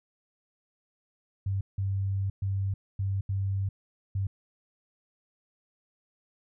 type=tone bursts at uneven times; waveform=sine; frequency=97.6 Hz; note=G2; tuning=7 cents flat; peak=-26 dBFS; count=6; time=1.46-1.61 / 1.78-2.3 / 2.42-2.74 / 2.99-3.21 / 3.29-3.69 / 4.15-4.27 s; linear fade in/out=5 ms; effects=none

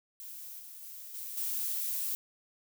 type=noise with level steps; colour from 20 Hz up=violet; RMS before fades=-45 / -48 / -46 / -41 / -34 dBFS; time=0.2-2.15 s; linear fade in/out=0 ms; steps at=0.59 / 0.82 / 1.14 / 1.37 s; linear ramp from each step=5 ms; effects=none

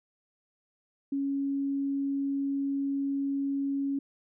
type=tone; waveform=sine; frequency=277.2 Hz; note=C#4; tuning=in tune; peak=-27 dBFS; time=1.12-3.99 s; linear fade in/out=5 ms; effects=none

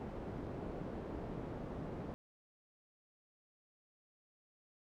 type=low-pass noise; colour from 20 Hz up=white; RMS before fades=-44 dBFS; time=0-2.14 s; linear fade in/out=0 ms; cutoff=430 Hz; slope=12 dB/octave; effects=none

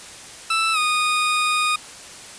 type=tone with pitch glide; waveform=20% pulse; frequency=1323 to 1234.4 Hz; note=E6 to D#6; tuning=+6 to -14 cents; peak=-13 dBFS; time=0.5-1.76 s; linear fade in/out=5 ms; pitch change=-120 cents; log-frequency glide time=0.73-0.78 s; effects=white hiss -39 dBFS RMS until 2.38 s + resampled to 22050 Hz

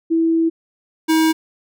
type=tone pair in turn; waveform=sine / square; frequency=328 / 319.4 Hz; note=E4 / D#4; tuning=-9 / +45 cents; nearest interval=unison; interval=46 cents; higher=first; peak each=-13 dBFS; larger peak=neither; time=0.1-0.5 / 1.08-1.33 s; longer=first; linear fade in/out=20 ms; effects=none

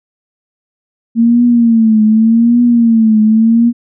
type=tone with vibrato; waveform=sine; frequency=227.9 Hz; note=A#3; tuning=39 cents flat; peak=-5 dBFS; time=1.15-3.73 s; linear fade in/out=50 ms; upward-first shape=triangle; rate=0.85 Hz; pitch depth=110 cents each way; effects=none

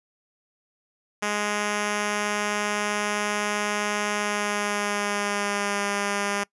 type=tone with pitch glide; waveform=5% pulse; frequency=207.7 to 202.1 Hz; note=G#3 to G#3; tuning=0 to -47 cents; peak=-13 dBFS; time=1.22-6.44 s; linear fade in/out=10 ms; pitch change=-47 cents; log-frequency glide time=4.13-5.83 s; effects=noise-tail reverb RT60 0.1 s tail -23 dB re dry + resampled to 24000 Hz

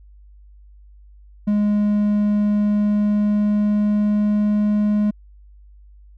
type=tone with pitch glide; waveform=triangle; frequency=207.7 to 209 Hz; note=G#3 to G#3; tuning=0 to +11 cents; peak=-13 dBFS; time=1.47-5.11 s; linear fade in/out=10 ms; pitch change=+11 cents; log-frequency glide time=2.57-4.62 s; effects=added 50 Hz sine -43 dBFS peak until 6.17 s

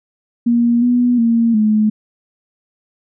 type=tone with pitch steps; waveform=sine; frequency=236.7 / 244.4 / 231 / 214.3 Hz; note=A#3 / B3 / A#3 / A3; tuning=+27 / -18 / -16 / -45 cents; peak=-10 dBFS; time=0.46-1.9 s; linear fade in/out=10 ms; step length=360 ms; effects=none

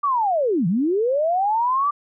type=linear two-way sweep; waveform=sine; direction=down then up; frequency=1185 to 156.7 to 1185 Hz; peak=-17 dBFS; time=0.03-1.91 s; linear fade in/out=10 ms; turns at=0.67 s; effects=none

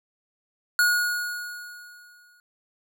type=tone with exponential decay; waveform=square; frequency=1447 Hz; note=F#6; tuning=39 cents flat; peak=-17 dBFS; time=0.79-2.4 s; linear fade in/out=1 ms; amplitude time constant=350 ms; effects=none

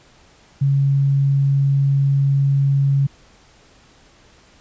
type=tone; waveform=sine; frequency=138.59 Hz; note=C#3; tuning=in tune; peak=-13 dBFS; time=0.61-3.07 s; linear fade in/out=10 ms; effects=pink hiss -51 dBFS RMS until 4.6 s + resampled to 16000 Hz

